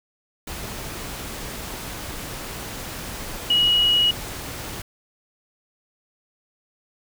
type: tone in noise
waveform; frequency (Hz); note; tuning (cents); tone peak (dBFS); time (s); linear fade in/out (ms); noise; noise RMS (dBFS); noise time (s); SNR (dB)
sine; 2907; F#7; -31; -15; 3.5-4.11; 5; pink; -33; 0.47-4.82; +15
effects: none